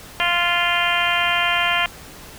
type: harmonic tone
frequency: 348.1 Hz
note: F4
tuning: 6 cents flat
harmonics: 2 / 3 / 4 / 5 / 6 / 7 / 8 / 9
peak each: -25 / -25 / -25 / -25 / -25 / -25 / -25 / -25 dBFS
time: 0.2-1.86 s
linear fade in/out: 0 ms
effects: pink hiss -40 dBFS RMS until 2.38 s